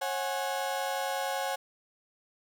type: chord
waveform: 35% pulse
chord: C# suspended fourth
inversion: none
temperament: equal with one note detuned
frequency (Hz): 543.6 / 740 / 830.6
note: C#5 / F#5 / G#5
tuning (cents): -34 / 0 / 0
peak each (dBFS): -33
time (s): 0.01-1.56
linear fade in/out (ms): 10
effects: none